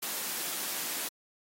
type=high-pass noise; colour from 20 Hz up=white; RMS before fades=-35 dBFS; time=0.02-1.09 s; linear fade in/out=10 ms; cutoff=170 Hz; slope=24 dB/octave; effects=AAC 48 kbps

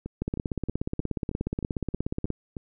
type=two click trains; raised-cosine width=3 ms; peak=-15 / -21 dBFS; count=36 / 9; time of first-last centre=0.22-2.303 / 0.06-2.568 s; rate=16.8 / 3.19 Hz; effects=none

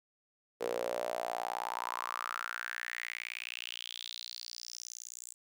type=tone with high-pass filter sweep; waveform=sawtooth; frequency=59.4 Hz; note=A#1; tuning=33 cents sharp; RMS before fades=-40 dBFS; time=0.6-5.34 s; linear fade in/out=20 ms; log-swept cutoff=460 to 7800 Hz; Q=5.8; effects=none

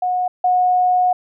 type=tone pair in turn; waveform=sine; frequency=728 / 728 Hz; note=F#5 / F#5; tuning=-28 / -28 cents; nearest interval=unison; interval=0 cents; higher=neither; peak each=-16 / -12 dBFS; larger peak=second; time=0.02-0.28 / 0.44-1.13 s; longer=second; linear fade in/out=5 ms; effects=none

